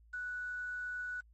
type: tone with quantisation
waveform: sine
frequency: 1478 Hz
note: F#6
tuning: 2 cents flat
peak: -37 dBFS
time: 0.13-1.21 s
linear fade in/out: 10 ms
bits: 10
effects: added 56 Hz sine -59 dBFS peak until 1.33 s + MP3 32 kbps